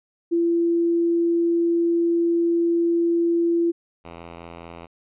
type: tone pair in turn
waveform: sine / 5% pulse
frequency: 339 / 84.57 Hz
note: E4 / E2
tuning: +49 / +45 cents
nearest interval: 2 octaves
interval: 2404 cents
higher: first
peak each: -17 / -26 dBFS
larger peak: first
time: 0.31-3.72 / 4.04-4.87 s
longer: first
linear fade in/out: 20 ms
effects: resampled to 8000 Hz